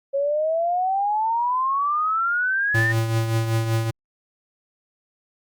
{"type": "exponential sweep", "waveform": "sine", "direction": "up", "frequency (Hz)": [546, 1837], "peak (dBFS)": -19, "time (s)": [0.13, 2.93], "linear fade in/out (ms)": 20}
{"type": "tone with tremolo", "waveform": "square", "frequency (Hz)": 113, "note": "A2", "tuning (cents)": 47, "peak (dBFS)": -18, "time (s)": [2.74, 3.91], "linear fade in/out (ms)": 10, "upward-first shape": "triangle", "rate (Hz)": 5.2, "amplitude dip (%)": 55}
{"effects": ["Opus 48 kbps"]}